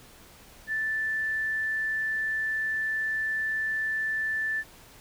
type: tone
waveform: sine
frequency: 1760 Hz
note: A6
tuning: in tune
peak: -26 dBFS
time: 0.67-4.64 s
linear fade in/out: 50 ms
effects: pink hiss -52 dBFS RMS until 5 s